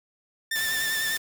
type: tone with vibrato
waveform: sawtooth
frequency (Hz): 1779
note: A6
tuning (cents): +19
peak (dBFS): -22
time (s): 0.51-1.17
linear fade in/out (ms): 5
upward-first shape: triangle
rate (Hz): 10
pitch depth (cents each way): 43
type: noise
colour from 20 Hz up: white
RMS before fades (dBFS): -34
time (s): 0.55-1.18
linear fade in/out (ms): 10
effects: none